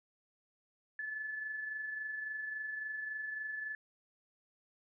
sine tone with amplitude modulation, 1731 Hz, A6, 29 cents flat, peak -36 dBFS, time 0.99-3.75 s, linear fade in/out 2 ms, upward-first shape sine, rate 23.6 Hz, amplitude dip 40%, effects none

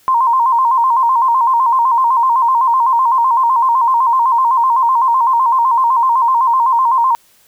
sine tone with vibrato, 987.8 Hz, B5, in tune, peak -9 dBFS, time 0.08-7.15 s, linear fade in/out 0 ms, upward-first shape square, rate 7.9 Hz, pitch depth 99 cents each way, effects white hiss -51 dBFS RMS until 7.47 s

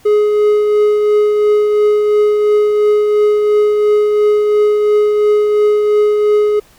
triangle tone with tremolo, 419.5 Hz, G#4, 17 cents sharp, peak -5 dBFS, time 0.05-6.6 s, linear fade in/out 10 ms, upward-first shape triangle, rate 2.9 Hz, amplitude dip 35%, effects pink hiss -47 dBFS RMS until 6.78 s

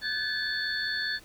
sine tone cluster, 1518 / 1647 / 1732 / 3544 / 4415 Hz, F#6 / G#6 / A6 / A7 / C#8, +44 / -15 / -28 / +12 / -8 cents, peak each -39 / -38 / -31 / -38 / -33 dBFS, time 0.01-1.2 s, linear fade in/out 50 ms, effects pink hiss -54 dBFS RMS until 1.24 s

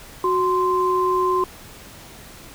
sine tone pair together, 368.5 / 1041 Hz, F#4 / C6, -7 / -9 cents, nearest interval octave + tritone, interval 1798 cents, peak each -20 / -19 dBFS, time 0.24-1.44 s, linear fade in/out 2 ms, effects pink hiss -42 dBFS RMS until 2.54 s

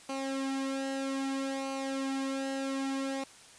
sawtooth tone with flanger, 270 Hz, C#4, 45 cents flat, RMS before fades -34 dBFS, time 0.09-3.24 s, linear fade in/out 5 ms, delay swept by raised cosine 0.56 to 2.86 ms, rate 0.62 Hz, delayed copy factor -0.7, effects white hiss -54 dBFS RMS until 3.58 s + resampled to 22050 Hz

